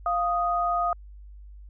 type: tone pair together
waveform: sine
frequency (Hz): 698.5 / 1244.5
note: F5 / D#6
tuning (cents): 0 / 0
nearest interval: minor seventh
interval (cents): 1000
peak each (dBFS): -25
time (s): 0.06-0.93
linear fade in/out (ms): 2
effects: added 50 Hz sine -42 dBFS peak until 1.69 s